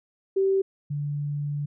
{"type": "tone pair in turn", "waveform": "sine", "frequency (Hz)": [386.9, 145.43], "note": ["G4", "D3"], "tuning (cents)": [-23, -17], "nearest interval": "octave + perfect fourth", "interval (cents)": 1694, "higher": "first", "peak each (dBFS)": [-19, -26], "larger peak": "first", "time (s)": [[0.36, 0.62], [0.9, 1.66]], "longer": "second", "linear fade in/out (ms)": 10, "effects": []}